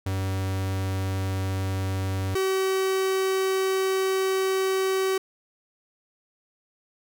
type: tone pair in turn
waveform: 45% pulse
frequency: 95.5 / 381.3 Hz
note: G2 / G4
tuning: -45 / -48 cents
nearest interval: 2 octaves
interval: 2397 cents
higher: second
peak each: -25 / -22 dBFS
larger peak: second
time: 0.06-2.35 / 2.35-5.18 s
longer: second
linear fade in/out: 5 ms
effects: none